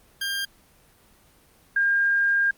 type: tone pair in turn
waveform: 20% pulse / sine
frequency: 1600 / 1609.1 Hz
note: G6 / G6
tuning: +35 / +45 cents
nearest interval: unison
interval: 10 cents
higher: second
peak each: -21 / -18 dBFS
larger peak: second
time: 0.21-0.45 / 1.76-2.51 s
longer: second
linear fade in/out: 5 ms
effects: pink hiss -57 dBFS RMS until 2.57 s + Opus 24 kbps